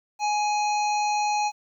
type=harmonic tone; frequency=836 Hz; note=G#5; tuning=11 cents sharp; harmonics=1 / 3 / 5 / 7 / 8; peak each=-22 / -32 / -36 / -39 / -40 dBFS; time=0.19-1.52 s; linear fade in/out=50 ms; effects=10-bit